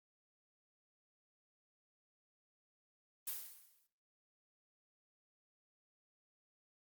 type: noise with exponential decay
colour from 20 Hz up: blue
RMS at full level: -39 dBFS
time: 3.27-3.87 s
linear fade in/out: 5 ms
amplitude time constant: 130 ms
effects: noise-tail reverb RT60 0.6 s tail -20 dB re dry + Opus 32 kbps